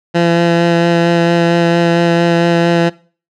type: tone with vibrato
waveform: 15% pulse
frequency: 170 Hz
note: F3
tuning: 46 cents flat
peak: -3 dBFS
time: 0.14-2.9 s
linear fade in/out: 20 ms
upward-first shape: sine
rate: 4.4 Hz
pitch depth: 11 cents each way
effects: noise-tail reverb RT60 0.4 s tail -21 dB re dry + low-pass 4000 Hz 12 dB/octave